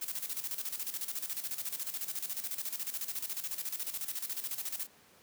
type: noise with tremolo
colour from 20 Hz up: blue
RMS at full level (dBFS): -36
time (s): 0.01-4.87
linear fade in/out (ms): 10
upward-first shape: square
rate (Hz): 14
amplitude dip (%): 70
effects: pink hiss -61 dBFS RMS until 5.22 s + high-pass 150 Hz 12 dB/octave